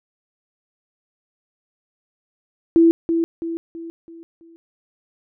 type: tone with echo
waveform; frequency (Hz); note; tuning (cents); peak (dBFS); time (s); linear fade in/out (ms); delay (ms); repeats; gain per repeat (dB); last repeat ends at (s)
sine; 332.2; E4; +13; -9; 2.76-2.91; 0; 330; 5; -7; 4.56
effects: none